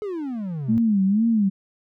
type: exponential sweep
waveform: triangle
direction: down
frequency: 433.7 to 106.6 Hz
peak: -24 dBFS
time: 0.02-0.78 s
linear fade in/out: 0 ms
type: tone with vibrato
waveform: sine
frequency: 210 Hz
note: G#3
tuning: 19 cents sharp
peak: -16 dBFS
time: 0.68-1.5 s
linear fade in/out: 20 ms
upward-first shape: sine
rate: 2.1 Hz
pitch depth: 170 cents each way
effects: none